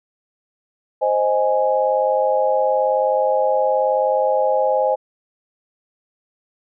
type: chord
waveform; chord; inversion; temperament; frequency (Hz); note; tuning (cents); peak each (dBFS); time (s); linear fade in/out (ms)
sine; Ab major; first; equal; 523.3 / 622.3 / 830.6; C5 / Eb5 / Ab5; 0 / 0 / 0; -18 / -20 / -20; 1.01-4.96; 20
effects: none